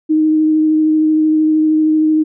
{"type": "tone with vibrato", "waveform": "sine", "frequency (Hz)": 311.1, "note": "D#4", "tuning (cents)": 0, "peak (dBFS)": -9, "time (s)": [0.09, 2.24], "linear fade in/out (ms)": 20, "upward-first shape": "triangle", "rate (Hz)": 13, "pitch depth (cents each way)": 15, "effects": []}